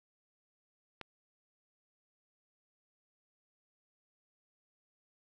click, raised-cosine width 0.3 ms, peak -26 dBFS, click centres 1.013 s, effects none

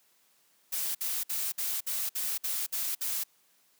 blue noise bursts, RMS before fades -32 dBFS, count 9, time 0.72-3.238 s, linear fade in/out 10 ms, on 230 ms, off 56 ms, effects white hiss -67 dBFS RMS until 3.79 s + high-pass 150 Hz 12 dB/octave

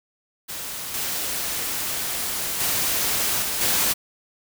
white noise with level steps, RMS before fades -32 / -27 / -23 / -26 / -21 dBFS, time 0.48-3.94 s, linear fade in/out 20 ms, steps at 0.94 / 2.6 / 3.42 / 3.61 s, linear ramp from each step 2 ms, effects none

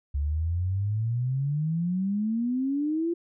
sine exponential sweep, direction up, 69.3 to 346.9 Hz, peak -24 dBFS, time 0.14-3.14 s, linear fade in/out 10 ms, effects none

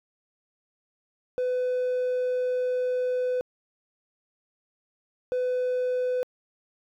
triangle tone pair in turn, 502 / 502 Hz, B4 / B4, +28 / +28 cents, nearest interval unison, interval 0 cents, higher neither, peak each -21 dBFS, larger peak neither, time 1.38-3.41 / 5.32-6.23 s, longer first, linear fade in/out 0 ms, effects tanh soft clip ceiling -18 dBFS

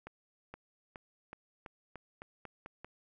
accelerating click train, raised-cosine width 0.5 ms, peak -30 dBFS, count 10, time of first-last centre 0.07-2.846 s, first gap 470 ms, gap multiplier 0.89, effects none

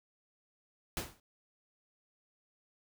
pink noise with exponential decay, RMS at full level -33 dBFS, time 0.97-1.2 s, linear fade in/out 1 ms, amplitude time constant 50 ms, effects none

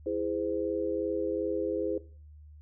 sine chord, E augmented, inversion none, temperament just, 329.6 / 412 / 515 Hz, E4 / G#4 / B#4, 0 / -14 / -28 cents, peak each -33 dBFS, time 0.06-1.98 s, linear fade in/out 5 ms, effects noise-tail reverb RT60 0.4 s tail -17 dB re dry + added 75 Hz sine -48 dBFS peak until 2.61 s

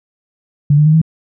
sine tone with pitch steps, 145.3 / 150.16 / 155.19 / 160.38 Hz, D3 / D3 / D#3 / E3, -18 / +39 / -4 / -47 cents, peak -6 dBFS, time 0.7-1.016 s, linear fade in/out 5 ms, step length 79 ms, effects none

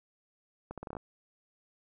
accelerating click train, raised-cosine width 1 ms, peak -26 dBFS, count 8, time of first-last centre 0.71-0.968 s, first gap 67 ms, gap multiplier 0.79, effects none

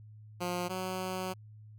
10% pulse tone pair in turn, 177.6 / 185.82 Hz, F3 / F#3, +29 / +8 cents, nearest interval minor second, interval 79 cents, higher second, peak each -24 / -26 dBFS, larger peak first, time 0.4-0.69 / 0.69-1.34 s, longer second, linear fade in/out 20 ms, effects added 107 Hz sine -49 dBFS peak until 1.78 s

